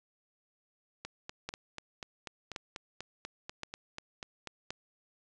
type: two click trains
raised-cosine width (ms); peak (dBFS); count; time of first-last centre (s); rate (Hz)
0.2; -20 / -23; 4 / 15; 1.49-4.705 / 1.05-4.473; 0.933 / 4.09
effects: resampled to 22050 Hz